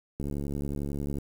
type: click train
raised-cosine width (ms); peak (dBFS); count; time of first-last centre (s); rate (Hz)
3; -21; 71; 0.2-1.185; 71.1
effects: 8-bit